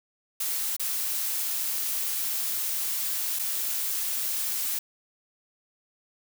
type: noise with dropouts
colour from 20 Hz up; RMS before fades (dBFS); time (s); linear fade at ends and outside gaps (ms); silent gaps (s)
blue; -29; 0.4-4.79; 5; 0.766-0.796 / 3.39-3.393
effects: none